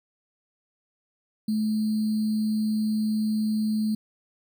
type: tone with sample-and-hold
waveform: sine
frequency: 215.7 Hz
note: A3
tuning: 34 cents flat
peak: -22 dBFS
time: 1.48-3.95 s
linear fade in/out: 5 ms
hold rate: 4410 Hz
effects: none